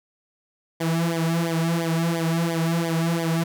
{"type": "tone with flanger", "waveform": "sawtooth", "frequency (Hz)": 165.9, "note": "E3", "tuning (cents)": 11, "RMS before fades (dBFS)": -23, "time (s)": [0.8, 3.44], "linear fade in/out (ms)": 10, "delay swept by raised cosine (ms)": [0.73, 4.03], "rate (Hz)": 2.9, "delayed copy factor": -0.95, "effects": []}